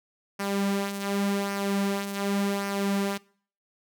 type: tone with flanger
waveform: sawtooth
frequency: 199.2 Hz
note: G3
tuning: 28 cents sharp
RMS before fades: -28 dBFS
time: 0.39-3.18 s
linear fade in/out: 10 ms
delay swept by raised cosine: 0.26 to 5.06 ms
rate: 0.88 Hz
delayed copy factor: -0.5
effects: noise-tail reverb RT60 0.5 s tail -23 dB re dry